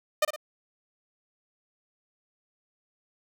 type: tone with echo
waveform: sawtooth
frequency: 608 Hz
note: D#5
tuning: 40 cents flat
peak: -16 dBFS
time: 0.22-0.25 s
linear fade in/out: 5 ms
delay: 56 ms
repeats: 2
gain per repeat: -8 dB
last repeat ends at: 0.362 s
effects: none